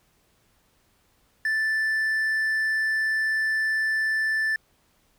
triangle tone, 1761 Hz, A6, 1 cent sharp, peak -20 dBFS, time 1.45-4.56 s, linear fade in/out 2 ms, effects pink hiss -65 dBFS RMS until 5.18 s

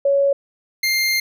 sine / 25% pulse tone pair in turn, 558 / 2107 Hz, C#5 / C7, +11 / +12 cents, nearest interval octave + major seventh, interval 2301 cents, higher second, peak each -13 dBFS, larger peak neither, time 0.05-0.33 / 0.83-1.2 s, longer second, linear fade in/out 5 ms, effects none

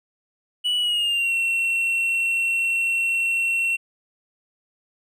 triangle tone with pitch glide, 2947 to 2718 Hz, F#7 to F7, -8 to -48 cents, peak -18 dBFS, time 0.64-3.77 s, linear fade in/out 20 ms, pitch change -140 cents, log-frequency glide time 0.78-1.34 s, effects none

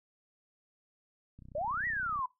click train, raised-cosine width 5 ms, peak -39 dBFS, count 26, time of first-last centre 1.39-2.191 s, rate 31.2 Hz
sine exponential two-way sweep, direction up then down, 554.4 to 1975.5 to 987 Hz, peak -31 dBFS, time 1.55-2.26 s, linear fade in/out 5 ms, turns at 1.86 s
effects noise-tail reverb RT60 0.2 s tail -20 dB re dry

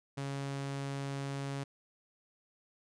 sawtooth tone, 138.59 Hz, C#3, in tune, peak -32 dBFS, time 0.17-1.64 s, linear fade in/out 10 ms, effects resampled to 22050 Hz

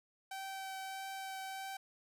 sawtooth tone with vibrato, 771 Hz, G5, 29 cents flat, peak -38 dBFS, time 0.31-1.77 s, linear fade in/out 5 ms, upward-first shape triangle, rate 1.6 Hz, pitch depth 10 cents each way, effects none

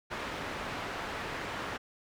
white low-pass noise, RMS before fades -38 dBFS, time 0.1-1.78 s, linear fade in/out 20 ms, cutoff 1800 Hz, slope 12 dB/octave, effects none

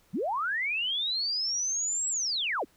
sine linear two-way sweep, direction up then down, 138.3 to 7780 to 176.7 Hz, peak -27 dBFS, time 0.13-2.65 s, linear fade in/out 20 ms, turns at 2.09 s, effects pink hiss -64 dBFS RMS until 2.76 s

